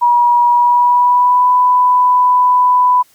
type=tone with pitch glide; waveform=sine; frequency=962 to 994.8 Hz; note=B5 to B5; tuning=-46 to +12 cents; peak=-7 dBFS; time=0.01-3.03 s; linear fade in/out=20 ms; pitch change=+58 cents; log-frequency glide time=0.48-1.49 s; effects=white hiss -51 dBFS RMS until 3.14 s